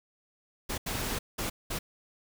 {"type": "noise bursts at uneven times", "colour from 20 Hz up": "pink", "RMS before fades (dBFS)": -33, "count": 4, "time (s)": [[0.69, 0.78], [0.86, 1.19], [1.38, 1.5], [1.7, 1.79]], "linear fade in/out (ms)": 10, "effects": []}